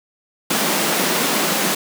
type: high-pass noise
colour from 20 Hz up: pink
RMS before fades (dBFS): -19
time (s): 0.5-1.75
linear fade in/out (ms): 5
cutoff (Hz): 170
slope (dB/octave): 48
effects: none